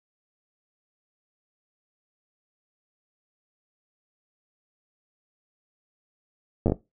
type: slowing click train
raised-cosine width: 2 ms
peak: -9 dBFS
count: 5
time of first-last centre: 6.66-6.721 s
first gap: 9 ms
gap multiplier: 1.36
effects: noise-tail reverb RT60 0.2 s tail -17 dB re dry